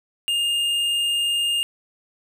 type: tone with tanh clipping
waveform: triangle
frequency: 2823 Hz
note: F7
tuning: 18 cents sharp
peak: -21 dBFS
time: 0.28-1.63 s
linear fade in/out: 0 ms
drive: 14 dB
effects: none